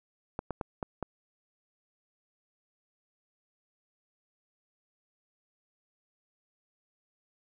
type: clicks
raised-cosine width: 1 ms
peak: -19 dBFS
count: 5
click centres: 0.391 / 0.507 / 0.612 / 0.828 / 1.027 s
effects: none